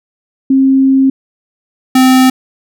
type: tone pair in turn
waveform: sine / square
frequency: 267.5 / 258.7 Hz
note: C4 / C4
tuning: +38 / -19 cents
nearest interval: minor second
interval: 57 cents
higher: first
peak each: -5 dBFS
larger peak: neither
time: 0.5-1.1 / 1.95-2.3 s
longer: first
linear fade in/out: 5 ms
effects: none